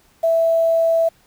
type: tone with quantisation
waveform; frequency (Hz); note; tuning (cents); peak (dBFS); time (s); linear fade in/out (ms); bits
sine; 659.3; E5; 0; -13; 0.23-1.09; 10; 7
effects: pink hiss -56 dBFS RMS until 1.26 s